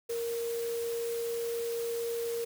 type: tone in noise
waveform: sine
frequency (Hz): 466.2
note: A#4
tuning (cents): 0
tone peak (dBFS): -31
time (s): 0.09-2.45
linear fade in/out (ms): 10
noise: white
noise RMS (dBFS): -44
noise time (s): 0.09-2.45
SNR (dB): +10
effects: none